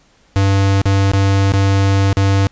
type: tone with dropouts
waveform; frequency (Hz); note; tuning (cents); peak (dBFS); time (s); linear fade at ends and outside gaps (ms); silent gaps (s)
square; 98; G2; 0; -11; 0.36-2.47; 0; 0.816-0.856 / 1.116-1.135 / 1.521-1.537 / 2.129-2.17
effects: pink hiss -53 dBFS RMS until 2.51 s + resampled to 16000 Hz